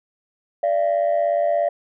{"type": "tone pair together", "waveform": "sine", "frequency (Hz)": [584.9, 682], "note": ["D5", "F5"], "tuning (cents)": [-7, -41], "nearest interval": "minor third", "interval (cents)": 266, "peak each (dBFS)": -18, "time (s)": [0.63, 1.69], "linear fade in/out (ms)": 5, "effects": ["tanh soft clip ceiling -13 dBFS"]}